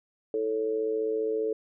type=tone with amplitude modulation; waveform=sine; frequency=439.4 Hz; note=A4; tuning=2 cents flat; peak=-22 dBFS; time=0.34-1.53 s; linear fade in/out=2 ms; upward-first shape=sine; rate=115 Hz; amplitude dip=75%; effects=none